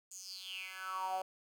10% pulse tone with high-pass filter sweep, 188.3 Hz, F#3, 31 cents sharp, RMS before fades -42 dBFS, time 0.11-1.22 s, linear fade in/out 2 ms, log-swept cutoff 7400 to 630 Hz, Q 7.8, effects none

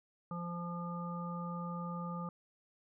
harmonic tone, 173.2 Hz, F3, 14 cents flat, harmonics 1 / 3 / 5 / 7, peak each -39 / -48 / -49 / -44 dBFS, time 0.31-2.29 s, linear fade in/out 2 ms, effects none

